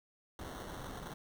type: noise with sample-and-hold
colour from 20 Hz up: pink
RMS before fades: -45 dBFS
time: 0.39-1.14 s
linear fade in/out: 2 ms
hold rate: 2450 Hz
effects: none